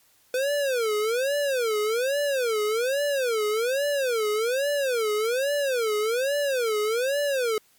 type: tone with vibrato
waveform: square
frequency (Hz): 493.9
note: B4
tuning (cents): 0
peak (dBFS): -23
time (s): 0.34-7.58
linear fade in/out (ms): 2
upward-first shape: sine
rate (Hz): 1.2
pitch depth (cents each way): 280
effects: white hiss -61 dBFS RMS until 7.78 s + MP3 96 kbps